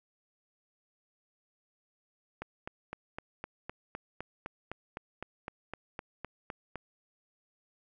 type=click train; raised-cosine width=0.5 ms; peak=-23 dBFS; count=18; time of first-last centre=2.42-6.757 s; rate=3.92 Hz; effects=none